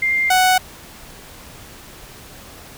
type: tone pair in turn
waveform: sine / sawtooth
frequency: 2103 / 742.1 Hz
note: C7 / F#5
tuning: +8 / +5 cents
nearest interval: octave + tritone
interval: 1803 cents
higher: first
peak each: -15 / -8 dBFS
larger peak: second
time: 0.02-0.3 / 0.3-0.58 s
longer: neither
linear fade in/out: 5 ms
effects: pink hiss -40 dBFS RMS until 2.77 s